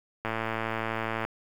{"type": "click train", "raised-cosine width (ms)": 0.5, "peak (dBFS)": -15, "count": 113, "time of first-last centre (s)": [0.25, 1.25], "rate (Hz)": 112, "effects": ["8-bit"]}